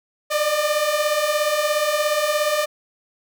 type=beating tone pair; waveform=sawtooth; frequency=588 / 605 Hz; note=D5 / D#5; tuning=+2 / -49 cents; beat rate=17 Hz; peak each=-20 / -16 dBFS; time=0.3-2.66 s; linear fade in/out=20 ms; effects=none